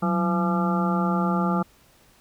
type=harmonic tone with a mistuned harmonic; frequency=170.7 Hz; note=F3; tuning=39 cents flat; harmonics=1 / 2 / 3 / 4 / 5 / 7 / 8; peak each=-22 / -31 / -33 / -33 / -30 / -29 / -33 dBFS; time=0.02-1.63 s; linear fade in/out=10 ms; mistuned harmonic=1; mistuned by=+130 cents; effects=pink hiss -57 dBFS RMS until 2.2 s